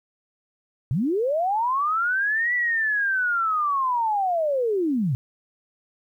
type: linear two-way sweep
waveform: sine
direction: up then down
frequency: 110 to 1975.5 to 114.5 Hz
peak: -20 dBFS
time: 0.91-5.15 s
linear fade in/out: 0 ms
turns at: 2.54 s
effects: 10-bit